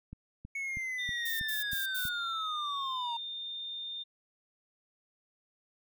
click train, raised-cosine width 5 ms, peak -31 dBFS, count 7, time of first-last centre 0.13-2.053 s, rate 3.12 Hz
triangle linear sweep, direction down, 2217 to 920 Hz, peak -32 dBFS, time 0.55-3.17 s, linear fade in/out 5 ms
sine tone, 3622 Hz, A7, 49 cents sharp, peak -37 dBFS, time 0.98-4.04 s, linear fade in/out 20 ms
violet noise bursts, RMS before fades -38 dBFS, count 4, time 1.25-2.093 s, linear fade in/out 10 ms, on 150 ms, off 81 ms
effects none

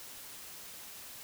silence, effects white hiss -48 dBFS RMS until 1.23 s

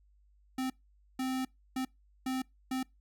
square tone bursts at uneven times, 260 Hz, C4, 11 cents flat, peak -32 dBFS, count 5, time 0.58-0.7 / 1.19-1.45 / 1.76-1.85 / 2.26-2.42 / 2.71-2.83 s, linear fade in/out 5 ms, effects noise-tail reverb RT60 0.2 s tail -25 dB re dry + added 50 Hz sine -62 dBFS peak until 3 s

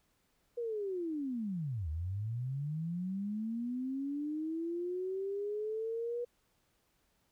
sine linear two-way sweep, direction down then up, 485.2 to 74.2 to 485.2 Hz, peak -34 dBFS, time 0.57-6.25 s, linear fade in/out 10 ms, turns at 1.89 s, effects pink hiss -75 dBFS RMS until 7.31 s

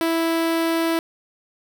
sawtooth tone with notch filter, 329.6 Hz, E4, in tune, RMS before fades -21 dBFS, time 0.01-0.99 s, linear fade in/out 0 ms, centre 6900 Hz, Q 1.8, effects none

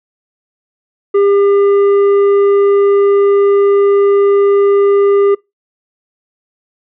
sine tone with tanh clipping, 400.9 Hz, G4, 39 cents sharp, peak -8 dBFS, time 1.14-5.35 s, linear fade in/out 10 ms, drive 7 dB, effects noise-tail reverb RT60 0.2 s tail -24 dB re dry

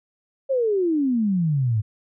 sine exponential sweep, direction down, 554.4 to 102.4 Hz, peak -18 dBFS, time 0.49-1.82 s, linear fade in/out 20 ms, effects none

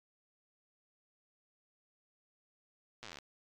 slowing click train, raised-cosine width 0.2 ms, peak -29 dBFS, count 15, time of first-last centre 3.03-3.187 s, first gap 8 ms, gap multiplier 1.05, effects AAC 32 kbps

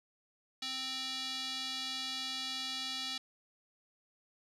square tone with band-pass filter, 261.6 Hz, C4, in tune, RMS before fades -39 dBFS, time 0.62-3.18 s, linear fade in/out 5 ms, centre 4000 Hz, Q 3.1, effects none

